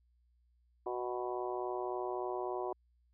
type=harmonic tone with a mistuned harmonic; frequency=123.5 Hz; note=B2; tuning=in tune; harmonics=3 / 4 / 5 / 6 / 7 / 8 / 9; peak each=-38 / -46 / -43 / -42 / -50 / -43 / -53 dBFS; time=0.86-2.73 s; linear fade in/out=5 ms; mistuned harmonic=9; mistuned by=-15 cents; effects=added 60 Hz sine -68 dBFS peak until 3.13 s